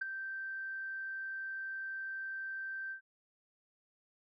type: tone with ADSR envelope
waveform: sine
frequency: 1562 Hz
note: G6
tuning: 7 cents flat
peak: -29 dBFS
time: 0.01-3.01 s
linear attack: 10 ms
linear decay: 10 ms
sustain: -9 dB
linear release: 99 ms
effects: tanh soft clip ceiling -27 dBFS